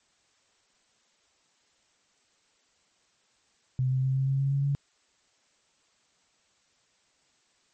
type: tone with pitch steps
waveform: sine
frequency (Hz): 128.9 / 130.55 / 132.22 / 133.91 / 135.62 / 137.36 / 139.11 / 140.89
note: C3 / C3 / C3 / C3 / C#3 / C#3 / C#3 / C#3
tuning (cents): -26 / -3 / +19 / +41 / -38 / -15 / +6 / +28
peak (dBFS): -23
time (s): 3.79-4.75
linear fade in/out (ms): 0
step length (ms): 120
effects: white hiss -68 dBFS RMS until 7.73 s + MP3 32 kbps